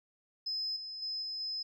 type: tone with level steps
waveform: sine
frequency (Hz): 5100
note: D#8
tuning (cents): +42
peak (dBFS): -32 / -40 / -34 / -36 / -34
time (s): 0.46-1.63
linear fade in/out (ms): 10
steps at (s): 0.76 / 1.02 / 1.22 / 1.4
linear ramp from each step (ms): 5
effects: tanh soft clip ceiling -28 dBFS + 12-bit